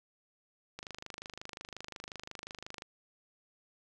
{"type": "click train", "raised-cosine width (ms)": 0.2, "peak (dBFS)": -25, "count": 53, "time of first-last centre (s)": [0.79, 2.821], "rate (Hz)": 25.6, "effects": []}